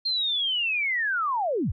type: linear sweep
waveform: sine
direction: down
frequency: 4230 to 47.95 Hz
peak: -23 dBFS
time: 0.05-1.72 s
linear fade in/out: 10 ms
effects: none